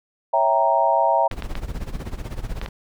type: chord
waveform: sine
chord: C# diminished seventh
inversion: none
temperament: equal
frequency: 554.4 / 659.3 / 784 / 932.3 Hz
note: C#5 / E5 / G5 / Bb5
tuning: 0 / 0 / 0 / 0 cents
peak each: -24 / -20 / -22 / -19 dBFS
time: 0.33-1.28 s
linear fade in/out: 10 ms
type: noise with tremolo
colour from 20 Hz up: brown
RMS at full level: -26 dBFS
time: 1.31-2.69 s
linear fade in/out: 5 ms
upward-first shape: sine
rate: 16 Hz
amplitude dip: 80%
type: clicks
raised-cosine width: 0.3 ms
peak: -14 dBFS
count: 5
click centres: 1.314 / 1.423 / 1.554 / 2.615 / 2.661 s
effects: none